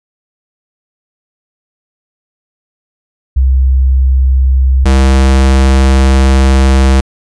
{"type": "tone pair in turn", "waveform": ["sine", "square"], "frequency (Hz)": [65.41, 66.48], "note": ["C2", "C2"], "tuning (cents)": [0, 28], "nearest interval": "unison", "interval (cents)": 28, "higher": "second", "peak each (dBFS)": -5, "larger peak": "neither", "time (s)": [[3.36, 4.85], [4.85, 7.01]], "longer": "second", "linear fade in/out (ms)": 10, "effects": ["resampled to 22050 Hz"]}